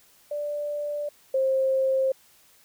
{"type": "tone pair in turn", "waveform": "sine", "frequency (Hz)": [587.3, 530.4], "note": ["D5", "C5"], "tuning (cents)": [0, 23], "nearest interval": "major second", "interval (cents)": 177, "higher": "first", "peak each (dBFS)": [-27, -20], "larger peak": "second", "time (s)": [[0.31, 1.09], [1.34, 2.12]], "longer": "neither", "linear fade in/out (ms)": 5, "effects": ["white hiss -58 dBFS RMS until 2.64 s"]}